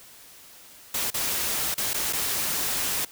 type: noise with dropouts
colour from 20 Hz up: white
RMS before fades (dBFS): -27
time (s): 0.94-3.05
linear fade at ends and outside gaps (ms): 5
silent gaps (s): 1.104-1.141 / 1.743-1.778 / 1.934-1.942 / 2.127-2.131
effects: white hiss -49 dBFS RMS until 3.11 s